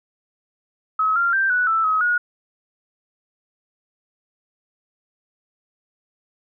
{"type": "tone with pitch steps", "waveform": "sine", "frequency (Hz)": [1282, 1387, 1570, 1477, 1323, 1273, 1447], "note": ["E6", "F6", "G6", "F#6", "E6", "D#6", "F#6"], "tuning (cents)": [-49, -12, 2, -3, 6, 39, -39], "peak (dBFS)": -16, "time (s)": [0.99, 2.18], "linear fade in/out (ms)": 5, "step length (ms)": 170, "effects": []}